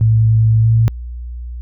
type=tone with pitch glide; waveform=sine; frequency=111.3 to 113.31 Hz; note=A2 to A#2; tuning=+20 to -49 cents; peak=-8 dBFS; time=0.01-0.88 s; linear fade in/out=0 ms; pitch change=+31 cents; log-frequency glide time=0.59-0.71 s; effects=added 60 Hz sine -24 dBFS peak until 1.61 s